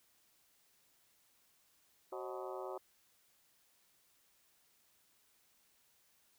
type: harmonic tone with a mistuned harmonic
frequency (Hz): 125.4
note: B2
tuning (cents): +27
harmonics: 3 / 4 / 5 / 6 / 7 / 8 / 9 / 10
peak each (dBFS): -45 / -47 / -49 / -51 / -52 / -53 / -54 / -55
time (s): 2.12-2.78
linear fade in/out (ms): 5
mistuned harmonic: 4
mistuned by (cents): +120
effects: white hiss -72 dBFS RMS until 6.38 s